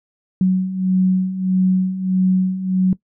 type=beating tone pair; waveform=sine; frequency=185 / 186.6 Hz; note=F#3 / F#3; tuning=0 / +15 cents; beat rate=1.6 Hz; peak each=-20 / -15 dBFS; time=0.41-2.93 s; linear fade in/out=2 ms; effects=noise-tail reverb RT60 0.1 s tail -19 dB re dry